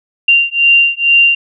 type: beating tone pair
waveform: sine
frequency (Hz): 2775 / 2777.2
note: F7 / F7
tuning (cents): -12 / -10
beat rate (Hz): 2.2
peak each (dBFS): -10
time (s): 0.28-1.35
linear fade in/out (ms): 5
effects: none